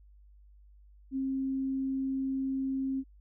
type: tone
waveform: sine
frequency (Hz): 267.1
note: C4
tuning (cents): +36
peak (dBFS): -29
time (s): 1.11-3.04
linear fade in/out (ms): 50
effects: added 50 Hz sine -54 dBFS peak until 3.2 s